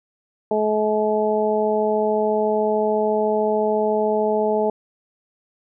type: harmonic tone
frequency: 213.8 Hz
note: A3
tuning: 49 cents flat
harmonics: 1 / 2 / 3 / 4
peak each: -26 / -20 / -22 / -25 dBFS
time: 0.51-4.7 s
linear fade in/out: 2 ms
effects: none